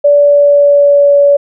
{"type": "tone with pitch glide", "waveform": "sine", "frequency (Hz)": [578, 569.7], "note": ["D5", "C#5"], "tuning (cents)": [-28, 47], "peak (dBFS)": -3, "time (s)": [0.04, 1.37], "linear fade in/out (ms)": 10, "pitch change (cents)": -25, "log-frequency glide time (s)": [0.15, 1.16], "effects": []}